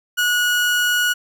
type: tone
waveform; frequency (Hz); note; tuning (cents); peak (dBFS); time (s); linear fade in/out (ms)
30% pulse; 1457; F#6; -27; -13; 0.17-1.14; 20
effects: none